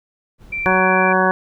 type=noise; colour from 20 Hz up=brown; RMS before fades=-40 dBFS; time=0.38-0.82 s; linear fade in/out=50 ms
type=tone; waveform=sine; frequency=2349 Hz; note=D7; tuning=in tune; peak=-21 dBFS; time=0.52-1.13 s; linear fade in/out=10 ms
type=harmonic tone; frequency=186.6 Hz; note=F#3; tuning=15 cents sharp; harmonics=1 / 2 / 3 / 4 / 5 / 6 / 8 / 9; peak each=-21 / -21 / -21 / -21 / -21 / -21 / -21 / -21 dBFS; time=0.66-1.31 s; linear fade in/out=0 ms
effects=none